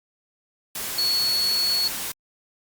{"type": "tone in noise", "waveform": "sine", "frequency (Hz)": 4388, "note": "C#8", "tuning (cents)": -18, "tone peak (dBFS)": -20, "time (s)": [0.98, 1.88], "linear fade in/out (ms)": 5, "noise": "white", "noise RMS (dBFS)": -30, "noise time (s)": [0.75, 2.12], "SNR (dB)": 7, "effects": ["Opus 48 kbps"]}